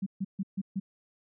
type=tone bursts; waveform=sine; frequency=193.7 Hz; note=G3; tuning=20 cents flat; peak=-28 dBFS; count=5; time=0.02-0.8 s; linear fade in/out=10 ms; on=44 ms; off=140 ms; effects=none